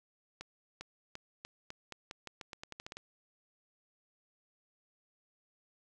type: accelerating click train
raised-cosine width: 0.2 ms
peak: -26 dBFS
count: 16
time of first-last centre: 0.41-2.97 s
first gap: 400 ms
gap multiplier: 0.86
effects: none